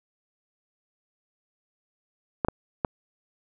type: clicks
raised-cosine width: 1 ms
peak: -9 dBFS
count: 3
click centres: 2.448 / 2.485 / 2.848 s
effects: none